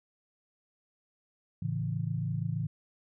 sine chord, A major, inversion none, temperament equal, 110 / 138.59 / 164.81 Hz, A2 / C#3 / E3, 0 / 0 / 0 cents, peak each -34 dBFS, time 1.62-2.67 s, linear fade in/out 5 ms, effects none

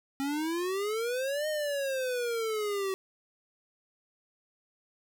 square exponential two-way sweep, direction up then down, 270.6 to 620 to 378.9 Hz, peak -30 dBFS, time 0.2-2.94 s, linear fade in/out 0 ms, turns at 1.48 s, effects none

